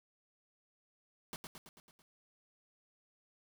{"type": "noise with echo", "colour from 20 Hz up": "pink", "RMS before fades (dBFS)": -44, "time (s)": [1.33, 1.36], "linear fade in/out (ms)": 0, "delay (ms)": 110, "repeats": 6, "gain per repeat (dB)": -4, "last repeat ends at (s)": 2.02, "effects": []}